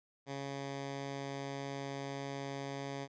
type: tone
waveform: 10% pulse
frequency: 138.59 Hz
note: C#3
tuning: in tune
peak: -31 dBFS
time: 0.26-3.08 s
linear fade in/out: 50 ms
effects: resampled to 16000 Hz